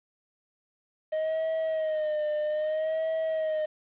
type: tone with vibrato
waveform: triangle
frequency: 622.3 Hz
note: D#5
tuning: in tune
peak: -24 dBFS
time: 1.12-3.66 s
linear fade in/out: 10 ms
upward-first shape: sine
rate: 0.62 Hz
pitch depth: 56 cents each way
effects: resampled to 8000 Hz + 9-bit